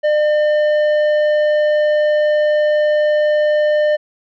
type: tone with tanh clipping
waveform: sine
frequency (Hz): 602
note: D5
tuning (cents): +43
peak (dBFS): -13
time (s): 0.03-3.97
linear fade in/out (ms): 20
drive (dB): 9
effects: none